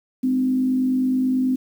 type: tone with frequency modulation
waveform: sine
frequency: 257.6 Hz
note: C4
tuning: 27 cents flat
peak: -17 dBFS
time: 0.23-1.56 s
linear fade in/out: 10 ms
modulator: 49.2 Hz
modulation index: 0.35
effects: 8-bit